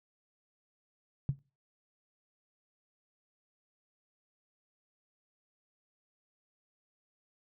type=tone with exponential decay; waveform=sine; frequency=138.59 Hz; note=C#3; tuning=in tune; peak=-23 dBFS; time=1.29-1.39 s; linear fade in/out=0 ms; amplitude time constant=21 ms; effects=noise-tail reverb RT60 0.3 s tail -20 dB re dry